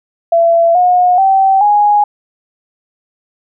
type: tone with pitch steps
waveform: sine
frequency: 673 / 721.3 / 773.1 / 828.6 Hz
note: E5 / F#5 / G5 / G#5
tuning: +36 / -44 / -24 / -4 cents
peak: -6 dBFS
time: 0.32-2.04 s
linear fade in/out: 5 ms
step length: 430 ms
effects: none